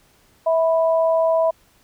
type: tone pair together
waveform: sine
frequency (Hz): 651.4 / 987.8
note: E5 / B5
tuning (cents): -21 / 0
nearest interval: perfect fifth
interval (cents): 721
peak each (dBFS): -15 / -24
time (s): 0.46-1.51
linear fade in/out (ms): 10
effects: pink hiss -57 dBFS RMS until 1.83 s